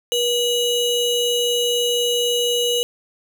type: ring-modulated tone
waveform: square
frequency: 1702 Hz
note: G#6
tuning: 42 cents sharp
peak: -15 dBFS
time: 0.12-2.83 s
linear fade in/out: 0 ms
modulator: 1220 Hz
effects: none